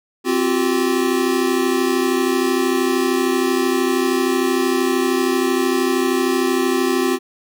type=chord; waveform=square; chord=C suspended fourth; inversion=none; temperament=equal with one note detuned; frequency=261.6 / 349.2 / 382.2 Hz; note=C4 / F4 / G4; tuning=0 / 0 / -44 cents; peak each=-21 dBFS; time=0.24-7.19 s; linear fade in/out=50 ms; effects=none